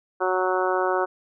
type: harmonic tone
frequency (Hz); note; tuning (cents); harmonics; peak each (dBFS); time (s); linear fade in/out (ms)
185; F#3; 0; 2 / 3 / 4 / 5 / 6 / 7 / 8; -25 / -27 / -28 / -29 / -30 / -30 / -31; 0.2-1.06; 20
effects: none